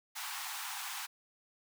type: high-pass noise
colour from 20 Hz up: pink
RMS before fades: -41 dBFS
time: 0.15-1.07 s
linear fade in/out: 20 ms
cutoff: 760 Hz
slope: 96 dB/octave
effects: none